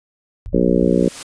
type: low-pass noise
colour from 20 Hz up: pink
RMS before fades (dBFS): -29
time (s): 0.46-1.07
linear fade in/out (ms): 0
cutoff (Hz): 110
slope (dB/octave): 48
type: harmonic tone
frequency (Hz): 60.3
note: B1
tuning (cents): -41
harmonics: 3 / 4 / 5 / 6 / 7 / 8 / 9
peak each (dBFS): -18 / -19 / -20 / -21 / -21 / -22 / -23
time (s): 0.53-1.09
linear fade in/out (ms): 10
type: noise with exponential growth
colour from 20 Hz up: white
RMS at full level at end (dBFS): -29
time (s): 0.58-1.23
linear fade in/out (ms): 5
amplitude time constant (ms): 140
effects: resampled to 22050 Hz